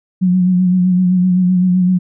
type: tone with vibrato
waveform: sine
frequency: 182.1 Hz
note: F#3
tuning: 27 cents flat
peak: -9 dBFS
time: 0.21-1.99 s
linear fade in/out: 20 ms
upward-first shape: sine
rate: 7.8 Hz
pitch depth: 36 cents each way
effects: none